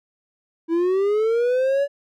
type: linear sweep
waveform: triangle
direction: up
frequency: 324.2 to 574 Hz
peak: -15 dBFS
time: 0.68-1.88 s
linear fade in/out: 50 ms
effects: none